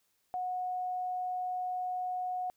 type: tone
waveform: sine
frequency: 731 Hz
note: F#5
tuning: 21 cents flat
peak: -32 dBFS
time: 0.34-2.5 s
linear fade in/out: 0 ms
effects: white hiss -75 dBFS RMS until 2.56 s